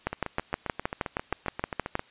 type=two click trains; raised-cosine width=0.5 ms; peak=-11 / -16 dBFS; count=13 / 15; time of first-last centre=0.07-1.954 / 0.13-1.994 s; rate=6.37 / 7.51 Hz; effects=white hiss -56 dBFS RMS until 2.1 s + resampled to 8000 Hz